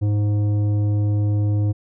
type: tone with tanh clipping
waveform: sine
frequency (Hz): 103.83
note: G#2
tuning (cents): 0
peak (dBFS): -18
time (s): 0.01-1.73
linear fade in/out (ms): 20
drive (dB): 10
effects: none